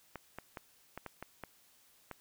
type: clicks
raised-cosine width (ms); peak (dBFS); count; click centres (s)
0.5; -27; 8; 0.157 / 0.386 / 0.572 / 0.976 / 1.063 / 1.226 / 1.437 / 2.113
effects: white hiss -66 dBFS RMS until 2.2 s